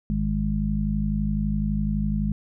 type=harmonic tone; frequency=51.91 Hz; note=G#1; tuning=in tune; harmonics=1 / 2 / 3 / 4; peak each=-26 / -36 / -28 / -25 dBFS; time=0.1-2.32 s; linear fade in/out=0 ms; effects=none